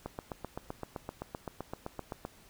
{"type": "click train", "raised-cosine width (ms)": 1, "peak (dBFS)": -23, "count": 18, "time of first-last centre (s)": [0.06, 2.251], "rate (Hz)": 7.76, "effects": ["pink hiss -59 dBFS RMS until 2.49 s"]}